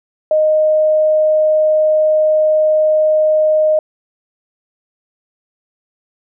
sine tone, 619 Hz, D#5, 9 cents flat, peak -9 dBFS, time 0.31-3.79 s, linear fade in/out 2 ms, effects none

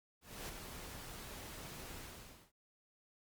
pink noise with ADSR envelope, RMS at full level -44 dBFS, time 0.21-2.52 s, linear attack 280 ms, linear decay 4 ms, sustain -5 dB, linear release 540 ms, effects Opus 48 kbps

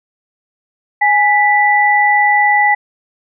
sine tone pair together, 830 / 1974.1 Hz, G#5 / B6, -1 / -1 cents, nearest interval octave + minor third, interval 1500 cents, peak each -11 dBFS, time 1.01-2.75 s, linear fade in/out 10 ms, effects none

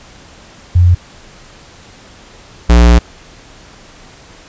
sine / square tone pair in turn, 88.4 / 59 Hz, F2 / A#1, +22 / +22 cents, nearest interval perfect fifth, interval 700 cents, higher first, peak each -4 dBFS, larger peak neither, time 0.75-0.95 / 2.69-2.99 s, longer second, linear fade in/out 10 ms, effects pink hiss -39 dBFS RMS until 4.48 s + resampled to 16000 Hz

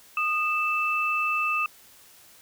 sine tone pair together, 1231.4 / 2641 Hz, D#6 / E7, -18 / +3 cents, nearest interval octave + minor second, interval 1321 cents, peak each -26 / -25 dBFS, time 0.17-1.66 s, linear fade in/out 2 ms, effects white hiss -53 dBFS RMS until 2.41 s

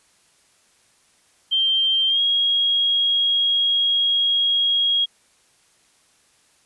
sine tone with pitch glide, 3153 to 3285 Hz, G7 to G#7, +9 to -20 cents, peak -16 dBFS, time 1.51-5.06 s, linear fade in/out 20 ms, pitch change +71 cents, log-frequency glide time 2.08-2.2 s, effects white hiss -59 dBFS RMS until 6.65 s + resampled to 24000 Hz

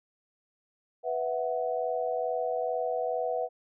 sine chord, B suspended fourth, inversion none, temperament just, 493.9 / 658.5 / 740.8 Hz, B4 / E5 / F#5, 0 / -2 / +2 cents, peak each -31 / -32 / -33 dBFS, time 1.03-3.49 s, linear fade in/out 50 ms, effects none

